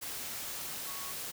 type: tone in noise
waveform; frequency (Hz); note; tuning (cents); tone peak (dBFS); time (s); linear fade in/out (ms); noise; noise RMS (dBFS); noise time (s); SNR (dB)
sine; 1108.7; C#6; 0; -47; 0.86-1.13; 20; white; -40; 0.01-1.32; -10
effects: none